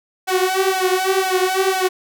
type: tone with flanger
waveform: sawtooth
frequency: 376.2 Hz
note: F#4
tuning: 29 cents sharp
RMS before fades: -18 dBFS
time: 0.27-1.89 s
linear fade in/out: 20 ms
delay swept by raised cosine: 1.2 to 6.7 ms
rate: 2 Hz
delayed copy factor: +0.95
effects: none